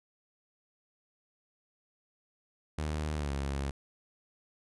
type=tone with pitch glide; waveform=sawtooth; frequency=76.3 to 69.16 Hz; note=D#2 to C#2; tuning=-33 to -3 cents; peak=-28 dBFS; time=2.78-3.71 s; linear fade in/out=5 ms; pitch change=-170 cents; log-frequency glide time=3.16-3.32 s; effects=resampled to 24000 Hz

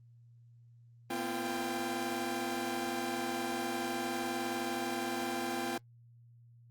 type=tone cluster; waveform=sawtooth; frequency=233.6 / 253.2 / 343.9 / 792 Hz; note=A#3 / B3 / F4 / G5; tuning=+4 / +43 / -27 / +18 cents; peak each=-40 / -36 / -34 / -35 dBFS; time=1.1-5.78 s; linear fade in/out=5 ms; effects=added 118 Hz sine -56 dBFS peak until 6.7 s + Opus 32 kbps

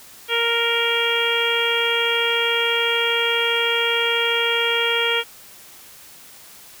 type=harmonic tone; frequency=466.2 Hz; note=A#4; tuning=in tune; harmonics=1 / 2 / 3 / 4 / 5 / 6 / 7; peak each=-24 / -29 / -26 / -28 / -24 / -26 / -23 dBFS; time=0.28-5.24 s; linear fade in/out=50 ms; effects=white hiss -44 dBFS RMS until 6.8 s

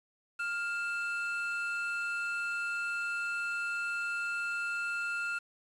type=tone pair together; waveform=triangle; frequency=1403 / 2649 Hz; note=F6 / E7; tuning=+8 / +8 cents; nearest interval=major seventh; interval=1100 cents; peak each=-31 / -37 dBFS; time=0.39-5.39 s; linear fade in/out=10 ms; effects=resampled to 24000 Hz + 9-bit

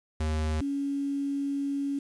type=tone pair in turn; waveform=square / sine; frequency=77.78 / 280.1 Hz; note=D#2 / C#4; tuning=0 / +18 cents; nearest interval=octave + minor seventh; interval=2218 cents; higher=second; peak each=-27 dBFS; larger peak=neither; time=0.2-0.61 / 0.61-1.99 s; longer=second; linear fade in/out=5 ms; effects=resampled to 22050 Hz + 9-bit

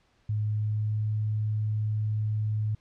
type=tone with pitch glide; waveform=sine; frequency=106.2 to 107.19 Hz; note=G#2 to A2; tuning=+39 to -45 cents; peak=-25 dBFS; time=0.29-2.75 s; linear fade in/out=5 ms; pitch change=+16 cents; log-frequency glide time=0.44-1.03 s; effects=pink hiss -67 dBFS RMS until 2.8 s + low-pass 5000 Hz 12 dB/octave

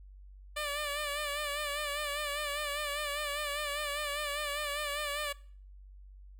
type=tone with vibrato; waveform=10% pulse; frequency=586 Hz; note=D5; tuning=4 cents flat; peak=-25 dBFS; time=0.56-5.33 s; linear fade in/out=10 ms; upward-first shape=sine; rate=5 Hz; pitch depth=52 cents each way; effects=noise-tail reverb RT60 0.5 s tail -22 dB re dry + added 48 Hz sine -49 dBFS peak until 6.39 s

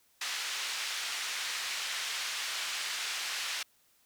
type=band-pass noise; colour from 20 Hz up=pink; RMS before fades=-36 dBFS; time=0.21-3.63 s; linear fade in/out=5 ms; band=1900 to 6200 Hz; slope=12 dB/octave; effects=white hiss -68 dBFS RMS until 4.05 s

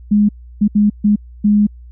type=tone bursts at uneven times; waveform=sine; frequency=207.7 Hz; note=G#3; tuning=in tune; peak=-8 dBFS; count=5; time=0.11-0.29 / 0.61-0.68 / 0.75-0.9 / 1.04-1.16 / 1.44-1.67 s; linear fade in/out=10 ms; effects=added 60 Hz sine -34 dBFS peak until 1.91 s

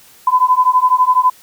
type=beating tone pair; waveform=sine; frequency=1005 / 1017 Hz; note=B5 / C6; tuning=+30 / -50 cents; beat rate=12 Hz; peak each=-12 dBFS; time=0.27-1.3 s; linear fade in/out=5 ms; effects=white hiss -45 dBFS RMS until 1.42 s

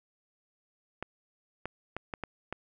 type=clicks; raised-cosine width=0.5 ms; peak=-20 dBFS; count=6; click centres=1.026 / 1.656 / 1.966 / 2.138 / 2.237 / 2.526 s; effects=none

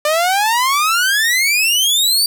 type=exponential sweep; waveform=sawtooth; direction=up; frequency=591 to 4697 Hz; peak=-9 dBFS; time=0.05-2.26 s; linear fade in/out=2 ms; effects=none

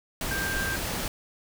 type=tone in noise; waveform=sine; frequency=1583 Hz; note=G6; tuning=17 cents sharp; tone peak=-29 dBFS; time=0.31-0.76 s; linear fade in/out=2 ms; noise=pink; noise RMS=-31 dBFS; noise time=0.21-1.08 s; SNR=-1 dB; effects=none

